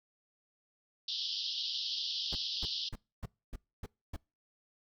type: band-pass noise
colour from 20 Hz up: pink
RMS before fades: -37 dBFS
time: 1.08-2.89 s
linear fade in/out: 5 ms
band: 3000 to 5300 Hz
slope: 96 dB/octave
type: noise bursts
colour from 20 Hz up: brown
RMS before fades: -39 dBFS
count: 7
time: 2.32-4.164 s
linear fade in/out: 5 ms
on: 32 ms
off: 270 ms
effects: noise-tail reverb RT60 0.3 s tail -25 dB re dry